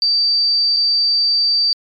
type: tone with dropouts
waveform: sine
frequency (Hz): 4645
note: D8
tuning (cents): -20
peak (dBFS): -12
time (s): 0.02-1.73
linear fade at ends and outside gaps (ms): 1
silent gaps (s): 0.764-0.768
effects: MP3 96 kbps